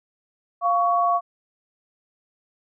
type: tone pair together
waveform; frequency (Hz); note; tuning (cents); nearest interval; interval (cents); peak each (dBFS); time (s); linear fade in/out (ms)
sine; 698.5 / 1119.7; F5 / C#6; 0 / +17; minor sixth; 817; -20; 0.61-1.21; 50
effects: none